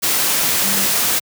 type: tone in noise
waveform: sine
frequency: 196 Hz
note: G3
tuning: in tune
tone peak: -26 dBFS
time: 0.63-0.86 s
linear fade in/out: 20 ms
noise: white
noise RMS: -17 dBFS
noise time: 0.02-1.2 s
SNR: -12 dB
effects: high-pass 100 Hz 12 dB/octave